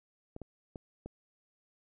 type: clicks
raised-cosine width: 2 ms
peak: -29 dBFS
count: 4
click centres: 0.364 / 0.417 / 0.758 / 1.06 s
effects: none